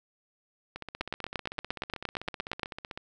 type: two click trains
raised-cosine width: 0.3 ms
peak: -14 / -22 dBFS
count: 15 / 36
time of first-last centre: 1.01-2.632 / 0.76-2.975 s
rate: 8.63 / 15.8 Hz
effects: none